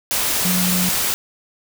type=tone in noise; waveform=sine; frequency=182 Hz; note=F#3; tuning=28 cents flat; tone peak=-19 dBFS; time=0.45-0.89 s; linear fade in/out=0 ms; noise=white; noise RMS=-20 dBFS; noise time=0.11-1.14 s; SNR=-2 dB; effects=none